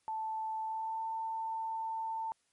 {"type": "tone with pitch glide", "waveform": "sine", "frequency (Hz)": [880, 894.3], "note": ["A5", "A5"], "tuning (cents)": [0, 28], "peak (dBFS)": -34, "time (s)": [0.08, 2.32], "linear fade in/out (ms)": 0, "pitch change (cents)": 28, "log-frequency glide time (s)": [0.62, 1.04], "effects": ["white hiss -75 dBFS RMS until 2.52 s", "MP3 48 kbps"]}